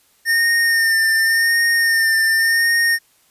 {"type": "tone with vibrato", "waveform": "square", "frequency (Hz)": 1821, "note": "A#6", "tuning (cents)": -41, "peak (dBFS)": -14, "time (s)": [0.25, 2.99], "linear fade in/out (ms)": 50, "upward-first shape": "sine", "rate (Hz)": 0.89, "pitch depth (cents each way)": 28, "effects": ["white hiss -57 dBFS RMS until 3.3 s", "resampled to 32000 Hz"]}